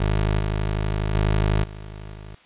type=tone with level steps; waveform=20% pulse; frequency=52.1 Hz; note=G#1; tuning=6 cents sharp; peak=-14 / -17 / -13 / -30 / -32 dBFS; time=0-2.35 s; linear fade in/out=5 ms; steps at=0.39 / 1.14 / 1.63 / 2.14 s; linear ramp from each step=10 ms; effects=white hiss -53 dBFS RMS until 2.45 s + resampled to 8000 Hz